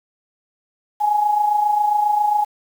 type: tone with amplitude modulation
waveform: sine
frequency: 836 Hz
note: G#5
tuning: 11 cents sharp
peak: -12 dBFS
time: 1-2.45 s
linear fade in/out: 20 ms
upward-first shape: sine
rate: 27.4 Hz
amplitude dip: 55%
effects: 7-bit